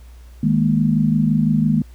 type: chord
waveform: sine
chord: D# suspended fourth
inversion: none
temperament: just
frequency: 155.56 / 207.4 / 233.3 Hz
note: D#3 / G#3 / A#3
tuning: 0 / -2 / +2 cents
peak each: -18 dBFS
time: 0.43-1.82 s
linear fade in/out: 5 ms
effects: added 60 Hz sine -38 dBFS peak until 1.94 s + pink hiss -54 dBFS RMS until 1.94 s